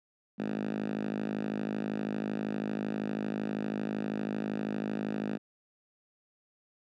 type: tone with high-pass filter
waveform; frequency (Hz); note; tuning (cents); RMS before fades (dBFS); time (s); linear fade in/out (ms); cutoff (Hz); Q
5% pulse; 52.7; G#1; +26; -34; 0.38-5.38; 20; 210; 3.9
effects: low-pass 3000 Hz 12 dB/octave